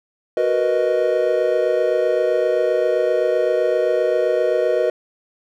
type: chord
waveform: triangle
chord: B major seventh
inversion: second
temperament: equal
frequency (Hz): 370 / 466.2 / 493.9 / 622.3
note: F#4 / A#4 / B4 / D#5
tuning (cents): 0 / 0 / 0 / 0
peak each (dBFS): -21 / -21 / -18 / -18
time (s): 0.37-4.9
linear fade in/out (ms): 2
effects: none